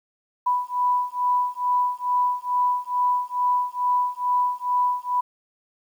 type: beating tone pair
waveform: sine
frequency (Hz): 987.8 / 990.1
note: B5 / B5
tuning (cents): 0 / +4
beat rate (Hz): 2.3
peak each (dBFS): -23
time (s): 0.46-5.21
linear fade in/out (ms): 10
effects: 9-bit